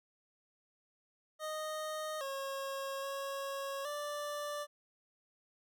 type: tone with pitch steps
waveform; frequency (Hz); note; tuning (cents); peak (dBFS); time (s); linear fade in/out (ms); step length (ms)
25% pulse; 620 / 545 / 550 / 587; D#5 / C#5 / C#5 / D5; -6 / -29 / -14 / -1; -34; 1.39-4.67; 50; 820
effects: none